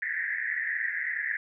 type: band-pass noise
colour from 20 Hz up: pink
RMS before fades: -31 dBFS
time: 0.02-1.37 s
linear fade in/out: 2 ms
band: 1700 to 2000 Hz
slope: 96 dB/octave
effects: none